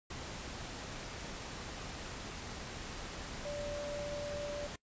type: tone in noise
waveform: sine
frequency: 583 Hz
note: D5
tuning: 13 cents flat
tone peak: -38 dBFS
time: 3.45-4.67 s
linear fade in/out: 5 ms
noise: pink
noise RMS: -44 dBFS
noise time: 0.1-4.76 s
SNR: +3 dB
effects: noise-tail reverb RT60 0.1 s tail -21 dB re dry + resampled to 16000 Hz